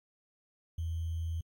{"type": "tone with sample-and-hold", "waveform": "sine", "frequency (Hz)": 82.41, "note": "E2", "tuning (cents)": 0, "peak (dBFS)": -32, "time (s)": [0.78, 1.41], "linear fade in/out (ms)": 5, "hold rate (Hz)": 3150, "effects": ["AAC 64 kbps"]}